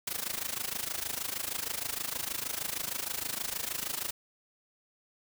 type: noise with amplitude modulation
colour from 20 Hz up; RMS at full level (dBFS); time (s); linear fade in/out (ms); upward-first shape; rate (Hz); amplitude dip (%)
white; -32; 0.07-4.11; 5; sine; 26.4; 85
effects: none